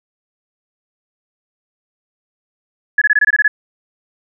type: tone bursts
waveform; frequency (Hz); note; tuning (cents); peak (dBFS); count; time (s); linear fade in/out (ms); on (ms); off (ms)
sine; 1700; G#6; +40; -8; 9; 2.98-3.48; 5; 36; 22
effects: none

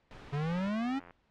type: noise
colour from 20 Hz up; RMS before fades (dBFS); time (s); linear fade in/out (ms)
pink; -49; 0.11-0.69; 0
type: exponential sweep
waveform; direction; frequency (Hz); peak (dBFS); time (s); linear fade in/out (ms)
square; up; 139.4 to 280; -31; 0.32-1; 20
type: click train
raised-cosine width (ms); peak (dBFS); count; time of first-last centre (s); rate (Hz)
0.5; -36; 53; 0.51-1.108; 87
effects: pink hiss -71 dBFS RMS until 1.3 s + low-pass 3000 Hz 12 dB/octave

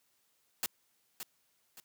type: noise with echo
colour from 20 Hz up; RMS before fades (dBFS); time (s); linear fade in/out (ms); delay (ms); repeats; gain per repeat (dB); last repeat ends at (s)
white; -33; 0.63-0.66; 0; 570; 2; -9; 1.8
effects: white hiss -74 dBFS RMS until 1.84 s + high-pass 80 Hz 12 dB/octave

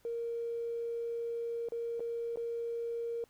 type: tone with dropouts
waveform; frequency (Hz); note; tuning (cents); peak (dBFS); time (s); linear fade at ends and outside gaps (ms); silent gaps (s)
triangle; 466.5; A#4; +1; -30; 0.05-3.24; 1; 1.687-1.721 / 1.996-2.004 / 2.359-2.372
effects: tanh soft clip ceiling -32 dBFS + pink hiss -68 dBFS RMS until 3.29 s

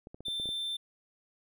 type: clicks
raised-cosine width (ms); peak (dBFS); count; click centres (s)
2; -32; 7; 0.071 / 0.145 / 0.206 / 0.283 / 0.399 / 0.457 / 0.49
type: tone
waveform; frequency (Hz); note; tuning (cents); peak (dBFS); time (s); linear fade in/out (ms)
triangle; 3560; A7; +20; -31; 0.25-0.77; 10
effects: none

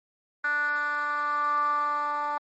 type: tone with band-pass filter sweep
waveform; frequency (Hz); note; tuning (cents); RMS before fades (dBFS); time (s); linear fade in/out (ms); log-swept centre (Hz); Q
10% pulse; 293.7; D4; 0; -27; 0.44-2.38; 5; 1500 to 1000; 7.7
effects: MP3 32 kbps

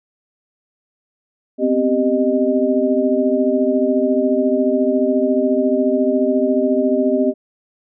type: tone cluster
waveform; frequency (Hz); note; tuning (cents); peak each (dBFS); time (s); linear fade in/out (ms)
sine; 251.6 / 265.8 / 392.6 / 615; B3 / C4 / G4 / D#5; +32 / +27 / +3 / -20; -19; 1.58-7.34; 50
effects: none

